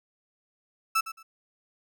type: tone with echo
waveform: 35% pulse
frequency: 1317 Hz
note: E6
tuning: 2 cents flat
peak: -20 dBFS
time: 0.95-1.01 s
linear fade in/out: 10 ms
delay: 110 ms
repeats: 2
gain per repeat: -13 dB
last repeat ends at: 1.23 s
effects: none